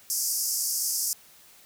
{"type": "band-pass noise", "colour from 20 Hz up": "pink", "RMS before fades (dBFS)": -28, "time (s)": [0.1, 1.13], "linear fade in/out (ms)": 0, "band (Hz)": [4900, 15000], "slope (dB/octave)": 96, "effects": ["white hiss -54 dBFS RMS until 1.65 s"]}